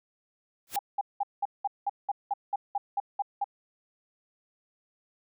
white noise with exponential growth, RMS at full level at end -29 dBFS, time 0.67-0.76 s, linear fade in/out 2 ms, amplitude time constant 18 ms
sine tone bursts, 806 Hz, G5, 48 cents sharp, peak -25 dBFS, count 13, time 0.76-3.443 s, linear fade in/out 5 ms, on 31 ms, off 190 ms
effects none

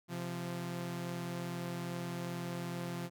sawtooth tone pair together, 130.84 / 173.3 Hz, C3 / F3, 0 / -13 cents, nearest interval perfect fourth, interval 487 cents, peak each -39 / -35 dBFS, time 0.08-3.1 s, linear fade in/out 50 ms, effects none

